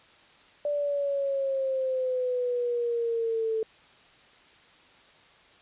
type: exponential sweep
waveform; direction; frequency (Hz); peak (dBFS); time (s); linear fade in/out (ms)
sine; down; 587 to 440; -25; 0.65-3.63; 2
effects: white hiss -56 dBFS RMS until 5.61 s + resampled to 8000 Hz